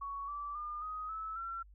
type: tone with pitch steps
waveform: sine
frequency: 1117 / 1161.1 / 1206.9 / 1254.5 / 1304 / 1355.5 Hz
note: C#6 / D6 / D6 / D#6 / E6 / E6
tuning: +13 / -20 / +47 / +14 / -19 / +48 cents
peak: -38 dBFS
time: 0.01-1.63 s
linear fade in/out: 10 ms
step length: 270 ms
effects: added 50 Hz sine -55 dBFS peak until 1.74 s